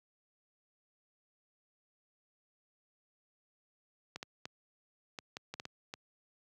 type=clicks; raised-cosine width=0.2 ms; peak=-24 dBFS; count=9; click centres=4.16 / 4.229 / 4.455 / 5.188 / 5.369 / 5.54 / 5.599 / 5.654 / 5.939 s; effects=high-pass 100 Hz 12 dB/octave